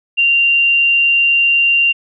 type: tone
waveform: sine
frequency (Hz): 2774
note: F7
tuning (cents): -12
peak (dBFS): -9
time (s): 0.17-1.93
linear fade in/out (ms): 20
effects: none